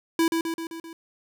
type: tone with echo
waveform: square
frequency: 329.5 Hz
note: E4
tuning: 1 cent flat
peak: -19 dBFS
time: 0.19-0.28 s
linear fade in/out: 2 ms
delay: 130 ms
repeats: 5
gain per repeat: -4 dB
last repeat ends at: 0.93 s
effects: none